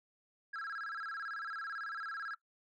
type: tone with vibrato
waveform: sine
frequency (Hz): 1480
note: F#6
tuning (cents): 0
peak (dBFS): -36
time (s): 0.53-2.35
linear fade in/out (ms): 10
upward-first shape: square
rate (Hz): 18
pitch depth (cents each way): 180
effects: noise-tail reverb RT60 0.1 s tail -19 dB re dry + tanh soft clip ceiling -38 dBFS